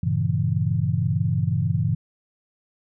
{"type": "chord", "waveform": "sine", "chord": "G diminished seventh", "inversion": "none", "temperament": "equal", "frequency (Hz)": [98, 116.54, 138.59, 164.81], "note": ["G2", "Bb2", "Db3", "Fb3"], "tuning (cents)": [0, 0, 0, 0], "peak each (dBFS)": -25, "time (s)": [0.03, 1.95], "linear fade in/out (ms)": 5, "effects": []}